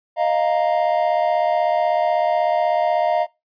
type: chord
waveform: triangle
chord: Eb suspended second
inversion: none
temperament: equal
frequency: 622.3 / 698.5 / 932.3 Hz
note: Eb5 / F5 / Bb5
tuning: 0 / 0 / 0 cents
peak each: -18 / -17 / -23 dBFS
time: 0.16-3.27 s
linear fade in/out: 50 ms
effects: noise-tail reverb RT60 0.2 s tail -20 dB re dry + resampled to 11025 Hz